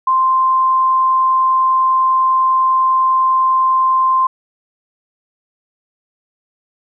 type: tone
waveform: sine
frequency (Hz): 1045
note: C6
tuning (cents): -2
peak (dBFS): -10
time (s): 0.07-4.27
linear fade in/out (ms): 5
effects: none